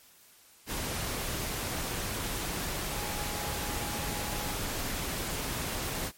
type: tone in noise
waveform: sine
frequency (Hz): 830.6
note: G#5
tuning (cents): 0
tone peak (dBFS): -42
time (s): 2.88-4.56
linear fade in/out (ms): 50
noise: pink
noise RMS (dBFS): -34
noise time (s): 0.66-6.12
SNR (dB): -11
effects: white hiss -58 dBFS RMS until 6.17 s + MP3 64 kbps